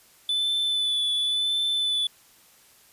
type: tone with vibrato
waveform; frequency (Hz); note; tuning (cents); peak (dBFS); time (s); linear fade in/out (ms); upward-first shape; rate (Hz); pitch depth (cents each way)
triangle; 3491; A7; -14; -21; 0.29-2.07; 2; sine; 0.93; 21
effects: white hiss -56 dBFS RMS until 2.92 s + resampled to 32000 Hz